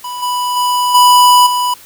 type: tone with level steps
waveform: square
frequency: 987.8 Hz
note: B5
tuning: in tune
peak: -22 / -15 / -12 / -5 / -13 dBFS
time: 0.04-1.74 s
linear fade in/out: 5 ms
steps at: 0.22 / 0.56 / 0.94 / 1.46 s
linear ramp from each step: 10 ms
effects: white hiss -39 dBFS RMS until 1.85 s